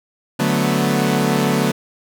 sawtooth chord, B minor seventh, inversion first, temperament equal, 146.83 / 185 / 220 / 246.9 Hz, D3 / F#3 / A3 / B3, 0 / 0 / 0 / 0 cents, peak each -17 dBFS, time 0.39-1.72 s, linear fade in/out 10 ms, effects none

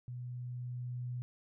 sine tone with level ramp, 123.47 Hz, B2, in tune, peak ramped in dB -40 to -36 dBFS, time 0.08-1.22 s, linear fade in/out 0 ms, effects none

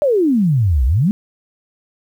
sine exponential two-way sweep, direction down then up, 613 to 58.27 to 222.8 Hz, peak -11 dBFS, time 0.02-1.11 s, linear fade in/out 0 ms, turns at 0.85 s, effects 8-bit

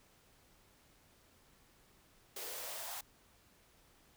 white noise with high-pass filter sweep, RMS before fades -44 dBFS, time 2.36-3.01 s, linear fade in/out 5 ms, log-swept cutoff 400 to 820 Hz, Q 3.4, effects pink hiss -67 dBFS RMS until 4.16 s

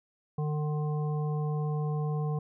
harmonic tone, 150.6 Hz, D3, 44 cents sharp, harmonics 1 / 3 / 5 / 7, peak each -28 / -38 / -42 / -45 dBFS, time 0.38-2.39 s, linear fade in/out 5 ms, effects none

